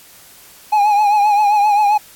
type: tone with vibrato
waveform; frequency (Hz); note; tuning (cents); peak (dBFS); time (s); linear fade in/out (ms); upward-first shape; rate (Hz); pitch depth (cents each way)
triangle; 830.6; G#5; 0; -8; 0.72-1.98; 10; triangle; 7.6; 66
effects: white hiss -43 dBFS RMS until 2.15 s + AAC 64 kbps